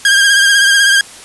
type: tone with vibrato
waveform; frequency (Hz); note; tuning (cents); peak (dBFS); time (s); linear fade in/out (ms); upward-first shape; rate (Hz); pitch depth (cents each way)
sawtooth; 1610; G6; +46; -3; 0.05-1.01; 2; sine; 16; 39
effects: white hiss -34 dBFS RMS until 1.24 s + resampled to 24000 Hz